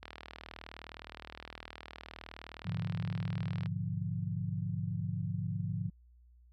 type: click train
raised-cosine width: 0.3 ms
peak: -28 dBFS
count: 144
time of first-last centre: 0.03-3.659 s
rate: 39.4 Hz
type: chord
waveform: sine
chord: G# diminished seventh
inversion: none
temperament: equal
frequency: 103.83 / 123.47 / 146.83 / 174.61 Hz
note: G#2 / B2 / D3 / F3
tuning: 0 / 0 / 0 / 0 cents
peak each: -37 / -41 / -39 / -38 dBFS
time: 2.65-5.9 s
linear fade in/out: 10 ms
effects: added 60 Hz sine -58 dBFS peak until 6.52 s